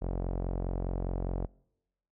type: tone with low-pass filter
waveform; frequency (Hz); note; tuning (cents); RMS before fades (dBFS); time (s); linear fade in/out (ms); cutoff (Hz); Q
sawtooth; 44.88; F1; +48; -33; 0.01-1.47; 20; 640; 1.5
effects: noise-tail reverb RT60 0.9 s tail -26 dB re dry